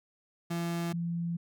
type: tone pair in turn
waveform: 35% pulse / sine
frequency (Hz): 169.9 / 169.9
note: F3 / F3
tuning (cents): -47 / -47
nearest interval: unison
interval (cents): 0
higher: neither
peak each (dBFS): -29 / -30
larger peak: first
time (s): 0.5-0.93 / 0.93-1.37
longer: second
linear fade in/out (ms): 10
effects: none